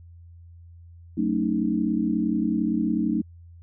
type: chord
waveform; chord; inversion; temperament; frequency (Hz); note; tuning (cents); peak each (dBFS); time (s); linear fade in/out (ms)
sine; D# half-diminished seventh; first; just; 186.68 / 224 / 280 / 311.1; F#3 / A3 / C#4 / D#4; +16 / +31 / +18 / 0; -28 / -25 / -29 / -26; 1.17-3.22; 10
effects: added 85 Hz sine -44 dBFS peak until 3.62 s